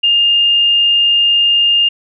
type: tone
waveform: sine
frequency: 2818 Hz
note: F7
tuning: 15 cents sharp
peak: -8 dBFS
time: 0.03-1.89 s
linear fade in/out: 10 ms
effects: none